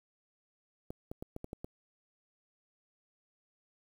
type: clicks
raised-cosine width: 2 ms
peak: -27 dBFS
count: 7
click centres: 0.905 / 1.115 / 1.225 / 1.364 / 1.444 / 1.531 / 1.645 s
effects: 9-bit